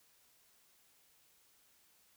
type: silence
effects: white hiss -69 dBFS RMS until 2.16 s